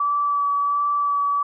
sine tone with vibrato, 1151 Hz, D6, 35 cents flat, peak -18 dBFS, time 0-1.43 s, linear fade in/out 5 ms, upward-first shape sine, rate 1.4 Hz, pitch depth 13 cents each way, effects none

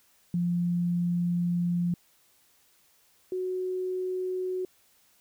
sine tone pair in turn, 174.3 / 369.3 Hz, F3 / F#4, -3 / -3 cents, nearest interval octave + minor second, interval 1300 cents, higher second, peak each -24 / -28 dBFS, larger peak first, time 0.34-1.94 / 3.32-4.65 s, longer first, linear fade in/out 2 ms, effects white hiss -64 dBFS RMS until 5.2 s

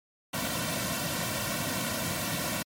pink noise with comb filter, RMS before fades -31 dBFS, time 0.33-2.63 s, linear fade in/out 10 ms, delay 2.4 ms, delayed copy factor -0.8, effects high-pass 100 Hz 12 dB/octave + MP3 64 kbps

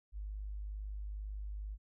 sine tone, 51.1 Hz, G#1, 27 cents flat, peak -39 dBFS, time 0.12-1.78 s, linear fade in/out 50 ms, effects none

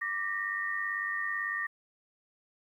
sine tone cluster, 1177 / 1837 / 1935 Hz, D6 / A#6 / B6, +3 / -26 / -36 cents, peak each -38 / -32 / -38 dBFS, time 0.01-1.67 s, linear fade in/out 10 ms, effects 11-bit

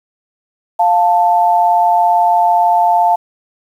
sine tone pair together, 701 / 883.2 Hz, F5 / A5, +6 / +6 cents, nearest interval major third, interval 400 cents, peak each -11 dBFS, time 0.79-3.16 s, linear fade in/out 10 ms, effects 7-bit

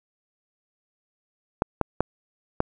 clicks, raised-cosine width 1 ms, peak -6 dBFS, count 4, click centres 1.621 / 1.813 / 2.006 / 2.604 s, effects none

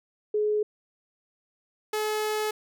sine / sawtooth tone pair in turn, 422.4 / 427.8 Hz, G#4 / A4, +29 / -49 cents, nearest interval unison, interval 22 cents, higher second, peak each -22 dBFS, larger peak neither, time 0.34-0.63 / 1.93-2.51 s, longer second, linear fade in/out 5 ms, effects none

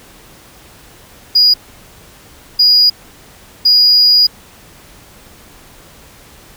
triangle tone bursts at uneven times, 4892 Hz, D#8, 30 cents flat, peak -3 dBFS, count 3, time 1.35-1.54 / 2.59-2.9 / 3.65-4.27 s, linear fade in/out 10 ms, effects tanh soft clip ceiling -2 dBFS + pink hiss -41 dBFS RMS until 6.56 s

